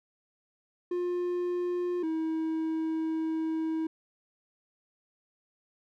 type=tone pair in turn; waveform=triangle; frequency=354.7 / 320.3 Hz; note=F4 / E4; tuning=+27 / -50 cents; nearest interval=major second; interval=177 cents; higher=first; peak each=-26 dBFS; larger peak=neither; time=0.91-2.03 / 2.03-3.87 s; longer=second; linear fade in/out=5 ms; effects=none